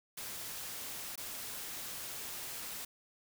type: noise with dropouts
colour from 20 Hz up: white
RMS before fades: -43 dBFS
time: 0.17-2.85 s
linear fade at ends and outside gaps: 5 ms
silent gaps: 1.157-1.176 s
effects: none